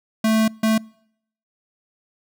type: tone bursts at uneven times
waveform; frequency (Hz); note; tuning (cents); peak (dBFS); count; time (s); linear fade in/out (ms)
square; 220.2; A3; +2; -16; 2; 0.24-0.48 / 0.63-0.78; 5
effects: noise-tail reverb RT60 0.7 s tail -26 dB re dry